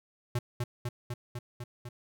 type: tone with echo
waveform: square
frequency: 121.4 Hz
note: B2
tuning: 29 cents flat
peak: -28 dBFS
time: 0.35-0.39 s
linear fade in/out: 5 ms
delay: 250 ms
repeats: 6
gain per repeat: -2 dB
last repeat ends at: 1.89 s
effects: none